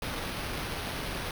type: noise with sample-and-hold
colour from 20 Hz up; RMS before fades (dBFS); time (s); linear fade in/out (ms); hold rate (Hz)
pink; -35; 0.02-1.31; 2; 7350
effects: none